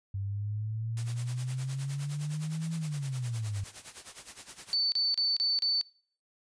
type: exponential two-way sweep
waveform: sine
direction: up then down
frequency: 97.2 to 164.81 to 97.2 Hz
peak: -31 dBFS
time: 0.14-3.64 s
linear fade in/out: 5 ms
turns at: 2.75 s
type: noise with tremolo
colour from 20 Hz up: white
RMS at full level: -43 dBFS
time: 0.97-4.75 s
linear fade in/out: 0 ms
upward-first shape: sine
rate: 9.7 Hz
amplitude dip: 80%
type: tone bursts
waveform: sine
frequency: 4516 Hz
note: C#8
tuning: 31 cents sharp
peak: -25 dBFS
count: 5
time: 4.73-5.812 s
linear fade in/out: 0 ms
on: 190 ms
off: 33 ms
effects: noise-tail reverb RT60 0.5 s tail -25 dB re dry + resampled to 22050 Hz

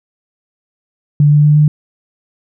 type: tone with pitch steps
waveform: sine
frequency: 146.83 / 148.02 / 149.22 / 150.44 Hz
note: D3 / D3 / D3 / D3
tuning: 0 / +14 / +28 / +42 cents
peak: -5 dBFS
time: 1.2-1.68 s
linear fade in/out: 2 ms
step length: 120 ms
effects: none

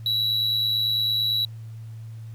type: tone with amplitude modulation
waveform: triangle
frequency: 3910 Hz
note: B7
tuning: 18 cents flat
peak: -17 dBFS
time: 0.06-1.45 s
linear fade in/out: 2 ms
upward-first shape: sine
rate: 109 Hz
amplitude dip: 50%
effects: added 112 Hz sine -35 dBFS peak until 2.34 s + pink hiss -59 dBFS RMS until 2.34 s

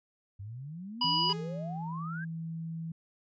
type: exponential sweep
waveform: sine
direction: up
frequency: 94.3 to 1650 Hz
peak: -39 dBFS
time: 0.39-2.25 s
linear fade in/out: 10 ms
type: harmonic tone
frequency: 980 Hz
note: B5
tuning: 14 cents flat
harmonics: 1 / 3 / 5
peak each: -30 / -30 / -30 dBFS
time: 1.01-1.33 s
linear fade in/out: 5 ms
type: tone with pitch glide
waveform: sine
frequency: 165.9 to 163.71 Hz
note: E3 to E3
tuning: +11 to -12 cents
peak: -35 dBFS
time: 1.04-2.92 s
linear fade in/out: 5 ms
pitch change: -23 cents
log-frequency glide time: 1.36-2.05 s
type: tone with exponential decay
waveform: sawtooth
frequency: 415.3 Hz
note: G#4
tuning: in tune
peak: -36 dBFS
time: 1.29-2.03 s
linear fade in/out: 5 ms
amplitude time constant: 160 ms
effects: resampled to 16000 Hz

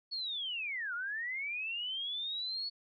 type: linear two-way sweep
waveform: sine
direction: down then up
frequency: 4435 to 1379 to 4435 Hz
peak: -35 dBFS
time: 0.11-2.7 s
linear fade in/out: 20 ms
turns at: 0.94 s
effects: none

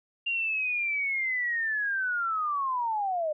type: linear sweep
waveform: sine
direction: down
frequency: 2794 to 592 Hz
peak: -26 dBFS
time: 0.26-3.33 s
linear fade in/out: 10 ms
effects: none

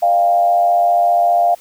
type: tone with frequency modulation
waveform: sine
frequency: 698.5 Hz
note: F5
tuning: in tune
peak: -10 dBFS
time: 0.02-1.55 s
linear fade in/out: 10 ms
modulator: 94.9 Hz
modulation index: 0.6
effects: white hiss -46 dBFS RMS until 1.6 s

